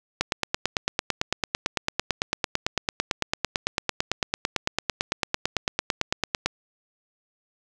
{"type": "click train", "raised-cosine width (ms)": 0.2, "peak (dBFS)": -5, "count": 57, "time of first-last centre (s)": [0.21, 6.46], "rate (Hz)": 8.96, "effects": []}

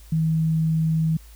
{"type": "tone", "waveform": "sine", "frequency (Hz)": 160, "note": "D#3", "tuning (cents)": 49, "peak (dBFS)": -18, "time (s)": [0.12, 1.17], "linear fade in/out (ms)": 5, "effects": ["added 54 Hz sine -43 dBFS peak until 1.35 s", "white hiss -53 dBFS RMS until 1.35 s"]}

